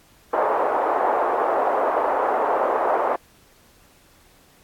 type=band-pass noise; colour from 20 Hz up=white; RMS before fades=-21 dBFS; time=0.33-3.16 s; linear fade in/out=5 ms; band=420 to 1000 Hz; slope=24 dB/octave; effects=pink hiss -55 dBFS RMS until 4.63 s + AAC 64 kbps

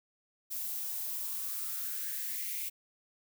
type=noise with high-pass filter sweep; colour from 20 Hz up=violet; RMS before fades=-37 dBFS; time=0.5-2.7 s; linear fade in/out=20 ms; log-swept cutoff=610 to 2400 Hz; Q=5.1; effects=none

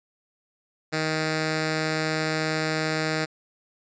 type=tone with notch filter; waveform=5% pulse; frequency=157 Hz; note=D#3; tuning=16 cents sharp; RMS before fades=-26 dBFS; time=0.92-3.26 s; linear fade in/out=20 ms; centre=1000 Hz; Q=1.5; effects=resampled to 16000 Hz

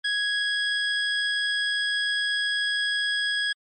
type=tone; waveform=25% pulse; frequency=1661.2 Hz; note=G#6; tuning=in tune; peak=-19 dBFS; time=0.04-3.53 s; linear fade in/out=10 ms; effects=MP3 32 kbps

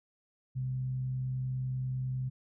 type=tone with frequency modulation; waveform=sine; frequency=129.3 Hz; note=C3; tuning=20 cents flat; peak=-31 dBFS; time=0.55-2.3 s; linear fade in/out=20 ms; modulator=70 Hz; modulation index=0.2; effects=none

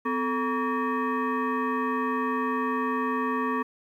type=tone with frequency modulation; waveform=sine; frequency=440 Hz; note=A4; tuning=in tune; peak=-24 dBFS; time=0.05-3.63 s; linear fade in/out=10 ms; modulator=695 Hz; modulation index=1.7; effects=10-bit

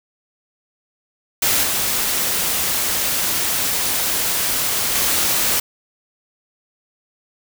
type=noise with level steps; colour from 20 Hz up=white; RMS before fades=-17 / -20 / -18 dBFS; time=1.42-5.6 s; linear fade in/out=5 ms; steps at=1.63 / 4.95 s; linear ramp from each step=5 ms; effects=none

